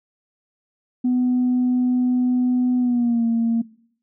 sine tone with pitch glide, 249.7 to 230.3 Hz, B3 to A#3, +19 to -21 cents, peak -15 dBFS, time 1.04-3.62 s, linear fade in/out 10 ms, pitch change -140 cents, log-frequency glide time 2.78-3.25 s, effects noise-tail reverb RT60 0.6 s tail -21 dB re dry + tanh soft clip ceiling -13 dBFS

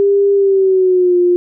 sine tone with pitch glide, 400 to 354.3 Hz, G4 to F4, +35 to +25 cents, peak -8 dBFS, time 0-1.36 s, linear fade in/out 0 ms, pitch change -210 cents, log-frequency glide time 0.34-1.17 s, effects none

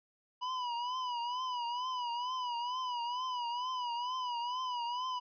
square tone with vibrato, 984 Hz, B5, 7 cents flat, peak -35 dBFS, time 0.41-5.2 s, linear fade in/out 20 ms, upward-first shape triangle, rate 2.2 Hz, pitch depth 92 cents each way, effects resampled to 11025 Hz

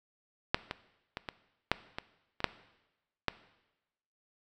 clicks, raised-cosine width 0.3 ms, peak -8 / -18 / -20 / -20 / -8 / -19 / -23 / -8 / -11 dBFS, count 9, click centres 0.545 / 0.711 / 1.171 / 1.288 / 1.716 / 1.985 / 2.404 / 2.443 / 3.283 s, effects noise-tail reverb RT60 1.0 s tail -17 dB re dry

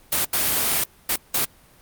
white noise bursts at uneven times, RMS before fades -21 dBFS, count 4, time 0.12-0.25 / 0.33-0.84 / 1.09-1.16 / 1.34-1.45 s, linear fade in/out 5 ms, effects pink hiss -53 dBFS RMS until 1.81 s + Opus 32 kbps

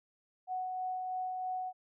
sine tone with tremolo, 741 Hz, F#5, 2 cents sharp, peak -33 dBFS, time 0.47-1.73 s, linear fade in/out 50 ms, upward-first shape sine, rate 3.1 Hz, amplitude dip 25%, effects none

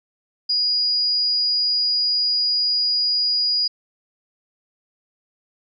sine tone, 4891 Hz, D#8, 31 cents flat, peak -17 dBFS, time 0.49-3.68 s, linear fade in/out 10 ms, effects none

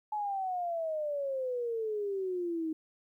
sine exponential sweep, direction down, 857 to 312.6 Hz, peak -31 dBFS, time 0.12-2.73 s, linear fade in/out 5 ms, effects 12-bit

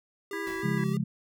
square tone with vibrato, 392 Hz, G4, in tune, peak -36 dBFS, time 0.31-0.97 s, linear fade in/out 2 ms, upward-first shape square, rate 3.2 Hz, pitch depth 37 cents each way
harmonic tone, 329.6 Hz, E4, in tune, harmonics 1 / 3 / 5 / 6, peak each -37 / -42 / -39 / -39 dBFS, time 0.33-0.84 s, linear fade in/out 2 ms
pink noise with exponential decay, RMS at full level -43 dBFS, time 0.47-0.88 s, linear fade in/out 1 ms, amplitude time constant 89 ms
sine chord, Db major, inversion none, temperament just, 138.59 / 173.24 / 207.9 Hz, Db3 / F3 / Ab3, 0 / -14 / +2 cents, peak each -30 dBFS, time 0.63-1.04 s, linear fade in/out 10 ms
effects none

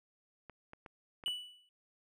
clicks, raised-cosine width 0.5 ms, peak -34 dBFS, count 5, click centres 0.497 / 0.734 / 0.862 / 1.238 / 1.281 s
triangle tone with exponential decay, 2960 Hz, F#7, in tune, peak -29 dBFS, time 1.26-1.69 s, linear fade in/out 1 ms, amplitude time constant 92 ms
effects none

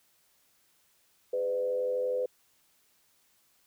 sine tone with frequency modulation, 504 Hz, B4, 35 cents sharp, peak -27 dBFS, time 1.33-2.26 s, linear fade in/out 5 ms, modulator 92.4 Hz, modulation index 0.56, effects white hiss -68 dBFS RMS until 3.66 s

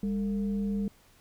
sine tone with frequency modulation, 201.6 Hz, G3, 49 cents sharp, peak -27 dBFS, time 0.03-0.88 s, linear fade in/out 2 ms, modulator 249 Hz, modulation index 0.42, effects pink hiss -61 dBFS RMS until 1.2 s

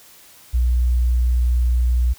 sine tone, 60.8 Hz, B1, 26 cents flat, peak -14 dBFS, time 0.53-2.14 s, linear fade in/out 20 ms, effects white hiss -47 dBFS RMS until 2.18 s

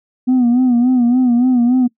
sine tone with vibrato, 246.9 Hz, B3, in tune, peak -7 dBFS, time 0.27-1.88 s, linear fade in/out 20 ms, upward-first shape sine, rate 3.5 Hz, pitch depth 76 cents each way, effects noise-tail reverb RT60 0.1 s tail -23 dB re dry + tanh soft clip ceiling -8 dBFS

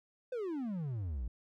triangle exponential sweep, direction down, 523.3 to 53.3 Hz, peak -33 dBFS, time 0.32-1.28 s, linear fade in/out 5 ms, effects none

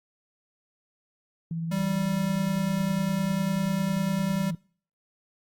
sine tone with tremolo, 164.81 Hz, E3, in tune, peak -27 dBFS, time 1.51-4.55 s, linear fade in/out 2 ms, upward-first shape triangle, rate 18 Hz, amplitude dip 30%
square tone, 194.8 Hz, G3, 11 cents flat, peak -27 dBFS, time 1.71-4.51 s, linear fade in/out 10 ms
effects noise-tail reverb RT60 0.5 s tail -24 dB re dry + Opus 48 kbps

